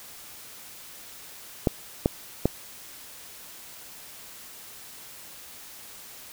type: clicks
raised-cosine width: 2 ms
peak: -6 dBFS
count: 3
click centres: 1.672 / 2.059 / 2.456 s
effects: white hiss -45 dBFS RMS until 6.32 s